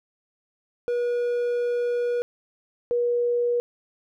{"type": "tone pair in turn", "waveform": ["triangle", "sine"], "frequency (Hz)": [482.6, 480.8], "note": ["B4", "B4"], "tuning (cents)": [-40, -46], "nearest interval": "unison", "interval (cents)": 6, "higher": "first", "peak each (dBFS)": -20, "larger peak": "neither", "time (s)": [[0.88, 2.22], [2.91, 3.6]], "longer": "first", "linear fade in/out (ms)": 0, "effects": []}